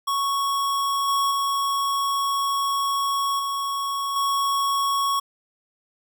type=tone with level steps; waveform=square; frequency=1108.7 Hz; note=C#6; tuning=in tune; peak=-22 / -20 / -22 / -25 / -21 dBFS; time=0.07-5.2 s; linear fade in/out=10 ms; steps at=1.08 / 1.31 / 3.39 / 4.16 s; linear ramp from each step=2 ms; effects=none